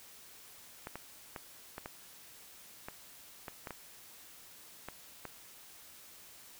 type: clicks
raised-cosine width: 0.5 ms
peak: -26 dBFS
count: 11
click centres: 0.871 / 0.956 / 1.362 / 1.781 / 1.859 / 2.885 / 3.482 / 3.672 / 3.707 / 4.886 / 5.253 s
effects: white hiss -55 dBFS RMS until 6.59 s